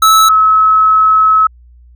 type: tone pair in turn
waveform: square / sine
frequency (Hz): 1304 / 1289.8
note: E6 / E6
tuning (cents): -19 / -38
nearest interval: unison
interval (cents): 19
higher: first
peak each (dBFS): -5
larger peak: neither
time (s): 0.02-0.29 / 0.29-1.47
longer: second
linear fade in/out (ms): 5
effects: added 60 Hz sine -38 dBFS peak until 1.95 s

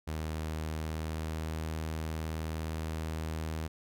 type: tone with pitch glide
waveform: sawtooth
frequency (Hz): 78.5 to 79.41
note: D#2 to D#2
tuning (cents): +16 to +36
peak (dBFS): -30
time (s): 0.07-3.68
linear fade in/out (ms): 10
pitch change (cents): +20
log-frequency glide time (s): 0.56-1.57
effects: none

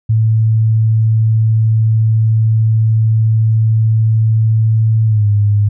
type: tone with pitch glide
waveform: sine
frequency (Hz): 110.8 to 103.38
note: A2 to G#2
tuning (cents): +13 to -7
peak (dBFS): -8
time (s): 0.09-5.69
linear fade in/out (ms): 10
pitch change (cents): -120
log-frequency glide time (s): 5.06-5.27
effects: none

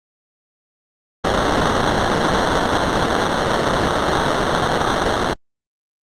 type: noise with sample-and-hold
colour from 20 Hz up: white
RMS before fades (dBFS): -17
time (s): 1.24-5.34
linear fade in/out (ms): 10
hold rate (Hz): 2450
effects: low-pass 6000 Hz 12 dB/octave + Opus 24 kbps

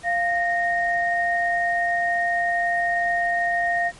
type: tone pair together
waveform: sine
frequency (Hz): 695.3 / 1853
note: F5 / A#6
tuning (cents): -8 / -11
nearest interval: octave + perfect fourth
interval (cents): 1697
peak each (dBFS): -22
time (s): 0.03-3.92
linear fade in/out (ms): 50
effects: pink hiss -46 dBFS RMS until 3.99 s + MP3 48 kbps

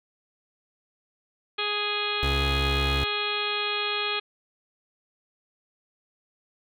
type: harmonic tone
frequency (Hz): 415.3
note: G#4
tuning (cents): 0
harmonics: 1 / 2 / 3 / 4 / 5 / 6 / 7 / 8 / 9 / 10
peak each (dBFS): -34 / -38 / -33 / -37 / -40 / -31 / -40 / -31 / -38 / -37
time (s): 1.58-4.2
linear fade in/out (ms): 10
type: tone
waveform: 35% pulse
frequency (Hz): 68.8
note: C#2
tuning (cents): -12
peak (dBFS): -23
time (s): 2.23-3.04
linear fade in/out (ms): 0
effects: none

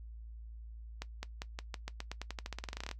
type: accelerating click train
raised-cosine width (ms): 0.2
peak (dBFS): -22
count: 23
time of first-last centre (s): 1.02-2.913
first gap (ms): 210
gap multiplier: 0.9
effects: noise-tail reverb RT60 0.1 s tail -17 dB re dry + added 56 Hz sine -45 dBFS peak until 2.99 s

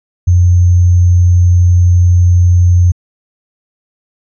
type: tone with sample-and-hold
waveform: sine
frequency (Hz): 88.8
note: F2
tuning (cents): +29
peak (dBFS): -4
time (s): 0.27-2.92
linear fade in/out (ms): 10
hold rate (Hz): 6300
effects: resampled to 24000 Hz

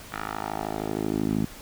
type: tone with band-pass filter sweep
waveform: 10% pulse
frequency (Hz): 53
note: G#1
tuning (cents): +36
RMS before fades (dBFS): -29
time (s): 0.12-1.45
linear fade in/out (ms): 5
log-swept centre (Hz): 1500 to 210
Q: 1.8
effects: pink hiss -44 dBFS RMS until 1.61 s

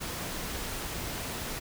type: noise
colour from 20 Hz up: pink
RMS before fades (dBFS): -36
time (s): 0-1.6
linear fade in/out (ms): 20
effects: none

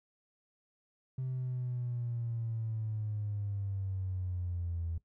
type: linear sweep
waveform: triangle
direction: down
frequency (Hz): 130.7 to 82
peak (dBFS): -30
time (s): 1.18-4.98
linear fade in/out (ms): 5
effects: noise-tail reverb RT60 0.1 s tail -20 dB re dry + tanh soft clip ceiling -30 dBFS

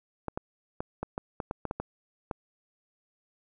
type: clicks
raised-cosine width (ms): 1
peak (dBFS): -18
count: 11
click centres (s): 0.283 / 0.375 / 0.805 / 1.03 / 1.179 / 1.402 / 1.511 / 1.653 / 1.711 / 1.8 / 2.312
effects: none

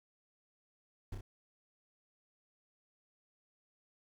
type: noise with echo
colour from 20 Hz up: brown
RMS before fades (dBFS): -40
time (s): 1.12-1.15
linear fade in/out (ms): 5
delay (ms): 30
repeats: 2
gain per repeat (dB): -3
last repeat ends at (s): 1.21
effects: none

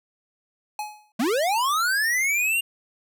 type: tone with exponential decay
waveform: square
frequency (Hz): 844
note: G#5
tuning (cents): +28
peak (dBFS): -26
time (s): 0.79-1.12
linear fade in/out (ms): 2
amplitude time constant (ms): 71
type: linear sweep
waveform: square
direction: up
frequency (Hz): 200 to 2826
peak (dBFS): -21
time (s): 1.19-2.61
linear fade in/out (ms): 10
effects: none

